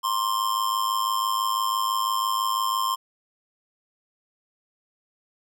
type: tone with amplitude modulation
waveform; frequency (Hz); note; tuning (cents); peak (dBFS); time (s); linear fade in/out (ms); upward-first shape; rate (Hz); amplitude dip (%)
square; 1053; C6; +11; -20; 0.03-2.96; 20; sine; 106; 70
effects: none